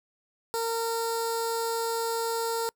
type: tone with notch filter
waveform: 15% pulse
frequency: 458.7 Hz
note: A#4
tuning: 28 cents flat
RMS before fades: -29 dBFS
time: 0.54-2.69 s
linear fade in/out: 0 ms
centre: 2100 Hz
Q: 0.66
effects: noise-tail reverb RT60 0.1 s tail -26 dB re dry